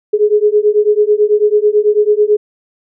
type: beating tone pair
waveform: sine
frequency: 415.3 / 424.4 Hz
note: G#4 / G#4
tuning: 0 / +38 cents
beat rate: 9.1 Hz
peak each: -11 dBFS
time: 0.13-2.37 s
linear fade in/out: 10 ms
effects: none